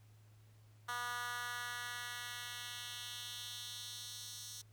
10% pulse tone with high-pass filter sweep, 242.6 Hz, B3, 31 cents flat, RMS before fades -45 dBFS, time 0.88-4.62 s, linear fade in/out 10 ms, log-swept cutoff 1200 to 5200 Hz, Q 1.8, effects added 107 Hz sine -60 dBFS peak until 4.72 s + pink hiss -72 dBFS RMS until 4.72 s

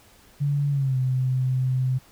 sine tone with pitch glide, 143.2 to 129.06 Hz, D3 to C3, -43 to -23 cents, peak -20 dBFS, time 0.4-1.99 s, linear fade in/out 20 ms, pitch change -180 cents, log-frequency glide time 0.7-0.97 s, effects pink hiss -54 dBFS RMS until 2.11 s

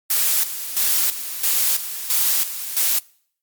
blue noise with tremolo, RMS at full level -18 dBFS, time 0.1-2.99 s, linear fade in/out 5 ms, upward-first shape square, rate 1.5 Hz, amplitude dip 70%, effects noise-tail reverb RT60 0.6 s tail -25 dB re dry + MP3 96 kbps

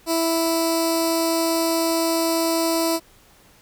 10% pulse tone with notch filter, 329.6 Hz, E4, in tune, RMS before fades -21 dBFS, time 0.06-3 s, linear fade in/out 50 ms, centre 1700 Hz, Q 0.56, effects pink hiss -53 dBFS RMS until 3.61 s

